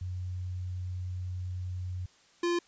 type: tone pair in turn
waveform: sine / square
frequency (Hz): 91 / 346.2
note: F#2 / F4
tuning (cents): -28 / -15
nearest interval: octave + major seventh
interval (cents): 2313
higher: second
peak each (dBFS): -33 / -27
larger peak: second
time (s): 0.01-2.06 / 2.43-2.59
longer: first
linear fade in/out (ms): 5
effects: white hiss -62 dBFS RMS until 2.67 s + resampled to 16000 Hz